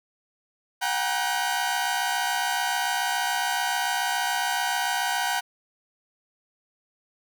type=tone cluster; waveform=sawtooth; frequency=732 / 799 / 950 / 1519 Hz; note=F#5 / G5 / A#5 / F#6; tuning=-19 / +33 / +33 / +45 cents; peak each=-26 dBFS; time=0.81-5.41 s; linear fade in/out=20 ms; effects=none